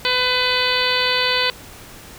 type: harmonic tone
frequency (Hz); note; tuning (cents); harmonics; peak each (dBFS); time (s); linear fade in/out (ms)
502; B4; +28; 1 / 2 / 3 / 4 / 5 / 6 / 7 / 8 / 9; -25 / -25 / -25 / -25 / -25 / -25 / -25 / -25 / -25; 0.05-1.5; 0
effects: pink hiss -40 dBFS RMS until 2.18 s